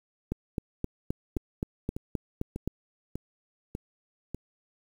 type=two click trains; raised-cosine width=3 ms; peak=-21 / -16 dBFS; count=6 / 10; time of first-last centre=1.37-4.346 / 0.32-2.676 s; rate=1.68 / 3.82 Hz; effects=8-bit